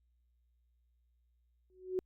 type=tone with exponential growth; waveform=sine; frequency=370.5 Hz; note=F#4; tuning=2 cents sharp; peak=-28 dBFS; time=1.7-1.99 s; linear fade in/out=0 ms; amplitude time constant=61 ms; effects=added 60 Hz sine -70 dBFS peak until 2.05 s + Opus 48 kbps